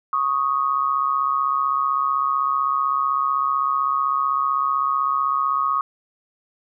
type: tone pair together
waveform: sine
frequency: 1108.7 / 1244.5 Hz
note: C#6 / D#6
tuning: 0 / 0 cents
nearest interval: major second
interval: 200 cents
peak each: -21 dBFS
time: 0.13-5.81 s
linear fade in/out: 2 ms
effects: none